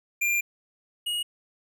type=tone pair in turn; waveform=square; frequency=2391 / 2884 Hz; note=D7 / F#7; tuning=+30 / -45 cents; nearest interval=minor third; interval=325 cents; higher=second; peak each=-23 / -27 dBFS; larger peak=first; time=0.21-0.41 / 1.06-1.23 s; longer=first; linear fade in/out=10 ms; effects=none

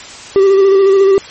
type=tone with vibrato; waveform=triangle; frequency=390 Hz; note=G4; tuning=9 cents flat; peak=-3 dBFS; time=0.36-1.18 s; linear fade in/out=0 ms; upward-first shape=square; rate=14 Hz; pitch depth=25 cents each way; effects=white hiss -31 dBFS RMS until 1.3 s + MP3 32 kbps

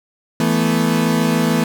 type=chord; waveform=35% pulse; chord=E suspended fourth; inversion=none; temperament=equal; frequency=164.81 / 220 / 246.9 Hz; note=E3 / A3 / B3; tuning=0 / 0 / 0 cents; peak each=-17 dBFS; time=0.4-1.64 s; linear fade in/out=2 ms; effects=none

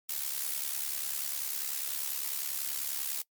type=noise with amplitude modulation; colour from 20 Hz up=blue; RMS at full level=-31 dBFS; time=0.09-3.22 s; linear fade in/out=5 ms; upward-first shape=sine; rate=70.1 Hz; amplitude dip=70%; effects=noise-tail reverb RT60 0.1 s tail -23 dB re dry + MP3 96 kbps

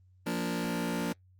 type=chord; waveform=sawtooth; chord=Bb major; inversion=second; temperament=just; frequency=174.81 / 233.1 / 291.4 Hz; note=F3 / Bb3 / D4; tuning=+2 / 0 / -13 cents; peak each=-30 / -30 / -32 dBFS; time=0.26-1.13 s; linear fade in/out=10 ms; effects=added 92 Hz sine -58 dBFS peak until 1.39 s + Opus 32 kbps

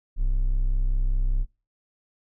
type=tone; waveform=triangle; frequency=32.53 Hz; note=C1; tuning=9 cents flat; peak=-18 dBFS; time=0.16-1.46 s; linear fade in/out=50 ms; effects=noise-tail reverb RT60 0.3 s tail -21 dB re dry

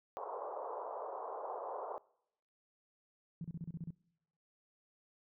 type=band-pass noise; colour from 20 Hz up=pink; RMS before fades=-43 dBFS; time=0.17-1.98 s; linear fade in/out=0 ms; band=440 to 1100 Hz; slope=48 dB/octave
type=tone bursts; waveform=sine; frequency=166.1 Hz; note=E3; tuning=13 cents sharp; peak=-39 dBFS; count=8; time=3.41-3.906 s; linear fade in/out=2 ms; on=34 ms; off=32 ms
effects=noise-tail reverb RT60 0.8 s tail -24 dB re dry

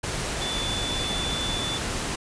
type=tone in noise; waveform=sine; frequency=3490 Hz; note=A7; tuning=15 cents flat; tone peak=-29 dBFS; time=0.41-1.78 s; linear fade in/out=10 ms; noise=pink; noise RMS=-29 dBFS; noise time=0.03-2.16 s; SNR=-3 dB; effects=resampled to 22050 Hz

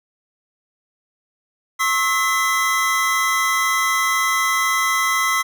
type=tone cluster; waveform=square; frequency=1080 / 1304 / 2022 Hz; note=C#6 / E6 / B6; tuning=-45 / -19 / +40 cents; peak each=-22 / -23 / -21 dBFS; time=1.79-5.43 s; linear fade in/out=20 ms; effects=none

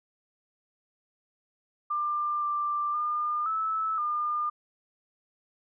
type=tone with pitch steps; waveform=sine; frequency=1192 / 1182 / 1208 / 1306 / 1207 Hz; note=D6 / D6 / D6 / E6 / D6; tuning=+25 / +11 / +48 / -17 / +47 cents; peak=-26 dBFS; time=1.9-4.5 s; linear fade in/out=10 ms; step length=520 ms; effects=none

